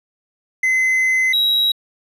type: tone pair in turn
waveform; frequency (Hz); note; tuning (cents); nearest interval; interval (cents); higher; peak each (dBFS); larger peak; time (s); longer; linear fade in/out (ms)
triangle; 2047 / 3855; C7 / B7; -38 / -43; major seventh; 1095; second; -12; neither; 0.63-1.33 / 1.33-1.72; first; 5
effects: resampled to 32000 Hz + 9-bit